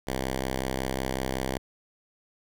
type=tone; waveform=5% pulse; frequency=65.41 Hz; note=C2; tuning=in tune; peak=-17 dBFS; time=0.07-1.58 s; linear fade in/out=5 ms; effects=none